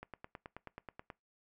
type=click train; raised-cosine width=0.5 ms; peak=-30 dBFS; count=11; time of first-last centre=0.03-1.102 s; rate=9.33 Hz; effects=noise-tail reverb RT60 0.2 s tail -22 dB re dry